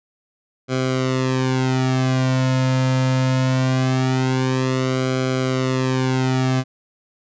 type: tone with flanger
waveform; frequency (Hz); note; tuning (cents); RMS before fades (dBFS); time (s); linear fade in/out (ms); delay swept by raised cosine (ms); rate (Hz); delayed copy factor
sawtooth; 129.9; C3; -12; -19; 0.68-6.64; 50; 1.1 to 2.7; 0.22; -0.9
effects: resampled to 16000 Hz